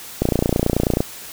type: click train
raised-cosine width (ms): 2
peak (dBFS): -3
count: 24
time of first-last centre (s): 0.22-1.005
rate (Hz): 29.3
effects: white hiss -36 dBFS RMS until 1.32 s